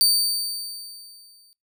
sawtooth tone with exponential decay, 4600 Hz, D8, 37 cents flat, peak -11 dBFS, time 0.01-1.53 s, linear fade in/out 0 ms, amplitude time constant 330 ms, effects noise-tail reverb RT60 0.2 s tail -22 dB re dry

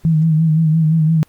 sine tone with vibrato, 159 Hz, D#3, 38 cents sharp, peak -10 dBFS, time 0.05-1.23 s, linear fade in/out 0 ms, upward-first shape sine, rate 5.8 Hz, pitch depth 53 cents each way, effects pink hiss -54 dBFS RMS until 1.28 s + Opus 48 kbps

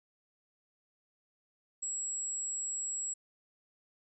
sine tone, 7720 Hz, B8, 40 cents flat, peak -34 dBFS, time 1.82-3.14 s, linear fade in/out 10 ms, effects none

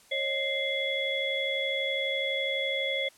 sine tone cluster, 542 / 614 / 2090 / 3379 Hz, C#5 / D#5 / C7 / G#7, -39 / -23 / -2 / +29 cents, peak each -32 / -39 / -31 / -32 dBFS, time 0.11-3.09 s, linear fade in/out 10 ms, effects white hiss -58 dBFS RMS until 3.17 s + low-pass 11000 Hz 12 dB/octave

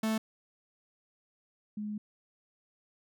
45% pulse / sine tone pair in turn, 220 / 210.1 Hz, A3 / G#3, 0 / +20 cents, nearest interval minor second, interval 80 cents, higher first, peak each -28 / -34 dBFS, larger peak first, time 0.03-0.18 / 1.77-1.98 s, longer second, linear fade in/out 5 ms, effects none

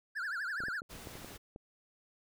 triangle tone with vibrato, 1549 Hz, G6, 21 cents flat, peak -33 dBFS, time 0.15-0.81 s, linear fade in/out 20 ms, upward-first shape triangle, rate 12 Hz, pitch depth 250 cents each way
clicks, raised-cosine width 2 ms, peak -33 dBFS, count 8, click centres 0.604 / 0.637 / 0.684 / 0.819 / 1.072 / 1.154 / 1.246 / 1.561 s
pink noise, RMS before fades -49 dBFS, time 0.89-1.38 s, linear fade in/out 20 ms
effects none

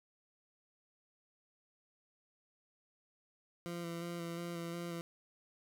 20% pulse tone with vibrato, 170.5 Hz, F3, 41 cents flat, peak -35 dBFS, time 3.66-5.01 s, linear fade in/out 0 ms, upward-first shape square, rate 2.8 Hz, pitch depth 16 cents each way, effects none

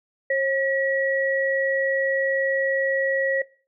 sine tone pair together, 540 / 1921.2 Hz, C#5 / B6, -45 / -48 cents, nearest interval octave + minor seventh, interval 2197 cents, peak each -21 / -23 dBFS, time 0.3-3.42 s, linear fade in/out 5 ms, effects noise-tail reverb RT60 0.4 s tail -22 dB re dry

